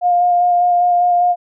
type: tone with vibrato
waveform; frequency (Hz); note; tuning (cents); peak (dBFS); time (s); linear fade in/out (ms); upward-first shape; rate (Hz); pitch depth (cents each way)
sine; 708; F5; +23; -10; 0.01-1.36; 50; square; 5; 11
effects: none